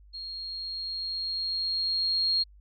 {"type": "tone with level ramp", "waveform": "sine", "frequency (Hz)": 4258, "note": "C8", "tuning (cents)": 30, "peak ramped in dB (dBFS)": [-36, -22], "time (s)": [0.13, 2.44], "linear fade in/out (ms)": 20, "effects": ["added 50 Hz sine -51 dBFS peak until 2.6 s"]}